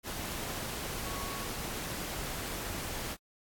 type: tone in noise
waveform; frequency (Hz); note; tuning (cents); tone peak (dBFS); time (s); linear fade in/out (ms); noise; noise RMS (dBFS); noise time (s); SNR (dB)
sine; 1112; C#6; +5; -42; 1.02-1.48; 50; pink; -38; 0.03-3.17; -7
effects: AAC 64 kbps